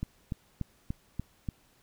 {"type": "click train", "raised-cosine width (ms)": 5, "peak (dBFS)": -20, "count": 6, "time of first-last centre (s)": [0.03, 1.488], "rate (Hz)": 3.43, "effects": ["pink hiss -65 dBFS RMS until 1.82 s"]}